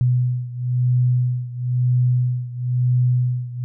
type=beating tone pair; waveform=sine; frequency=124.1 / 125.1 Hz; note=B2 / B2; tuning=+9 / +23 cents; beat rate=1 Hz; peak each=-18 / -21 dBFS; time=0.01-3.64 s; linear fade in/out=0 ms; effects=none